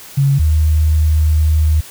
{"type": "tone pair in turn", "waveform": "sine", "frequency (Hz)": [138.59, 77.51], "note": ["C#3", "D#2"], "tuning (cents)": [0, -6], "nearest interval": "minor seventh", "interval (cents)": 1006, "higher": "first", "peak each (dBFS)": -9, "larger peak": "neither", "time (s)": [[0.17, 0.39], [0.39, 1.81]], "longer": "second", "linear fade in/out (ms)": 10, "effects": ["white hiss -36 dBFS RMS until 1.9 s"]}